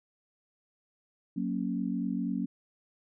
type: chord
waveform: sine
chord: F# major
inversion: none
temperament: equal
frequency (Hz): 185 / 233.1 / 277.2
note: F#3 / A#3 / C#4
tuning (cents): 0 / 0 / 0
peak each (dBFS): -33 / -33 / -34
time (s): 1.36-2.46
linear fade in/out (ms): 10
effects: none